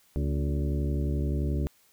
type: harmonic tone with a mistuned harmonic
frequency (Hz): 71.5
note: D2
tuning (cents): -46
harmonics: 1 / 2 / 3 / 4 / 5 / 6 / 8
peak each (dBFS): -27 / -31 / -37 / -37 / -38 / -42 / -45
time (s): 0.16-1.67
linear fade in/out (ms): 0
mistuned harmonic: 3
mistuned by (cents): +82
effects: white hiss -63 dBFS RMS until 1.92 s